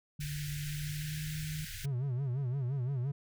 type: tone with pitch glide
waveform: sine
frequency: 147.2 to 153.98 Hz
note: D3 to D#3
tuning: +4 to -18 cents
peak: -36 dBFS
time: 0.19-1.65 s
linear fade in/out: 5 ms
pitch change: +78 cents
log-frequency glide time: 0.61-1.27 s
type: band-stop noise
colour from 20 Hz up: pink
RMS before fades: -43 dBFS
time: 0.2-1.86 s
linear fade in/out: 10 ms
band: 140 to 1500 Hz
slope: 96 dB/octave
type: tone with vibrato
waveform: triangle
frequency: 130.81 Hz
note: C3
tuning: in tune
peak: -29 dBFS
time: 1.84-3.12 s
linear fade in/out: 10 ms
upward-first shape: sine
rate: 5.8 Hz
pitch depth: 150 cents each way
effects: none